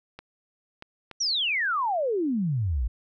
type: clicks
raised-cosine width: 0.3 ms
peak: -24 dBFS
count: 3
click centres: 0.19 / 0.824 / 1.113 s
type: exponential sweep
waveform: sine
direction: down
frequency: 5930 to 52.3 Hz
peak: -23 dBFS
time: 1.2-2.88 s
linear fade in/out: 10 ms
effects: none